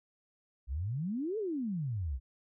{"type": "exponential two-way sweep", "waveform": "sine", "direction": "up then down", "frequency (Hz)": [58.3, 454.9, 58.3], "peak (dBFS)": -32, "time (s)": [0.67, 2.2], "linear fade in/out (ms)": 50, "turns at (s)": 1.38, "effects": []}